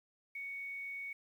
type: tone with quantisation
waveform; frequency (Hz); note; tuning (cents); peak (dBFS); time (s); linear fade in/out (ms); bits
sine; 2228; C#7; +8; -40; 0.35-1.13; 5; 11
effects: none